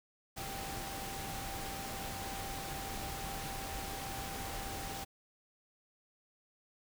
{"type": "tone in noise", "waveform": "sine", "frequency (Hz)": 784, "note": "G5", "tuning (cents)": 0, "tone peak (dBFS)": -45, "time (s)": [0.36, 5.05], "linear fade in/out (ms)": 20, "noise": "pink", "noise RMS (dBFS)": -42, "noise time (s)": [0.36, 5.05], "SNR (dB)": -6, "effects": []}